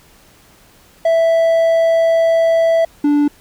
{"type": "tone pair in turn", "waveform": "triangle", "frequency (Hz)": [659.3, 291.8], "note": ["E5", "D4"], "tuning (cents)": [0, -11], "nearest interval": "octave + major second", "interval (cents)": 1411, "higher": "first", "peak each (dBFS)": -8, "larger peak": "neither", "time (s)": [[1.05, 2.85], [3.04, 3.28]], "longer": "first", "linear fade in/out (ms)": 5, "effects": ["pink hiss -48 dBFS RMS until 3.4 s"]}